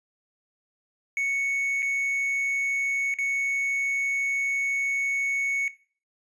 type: tone with dropouts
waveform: triangle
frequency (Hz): 2217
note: C#7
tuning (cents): 0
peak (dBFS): -22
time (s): 1.17-5.68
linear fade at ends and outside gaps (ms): 1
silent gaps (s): 1.822-1.827 / 3.14-3.186
effects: noise-tail reverb RT60 0.4 s tail -17 dB re dry + resampled to 24000 Hz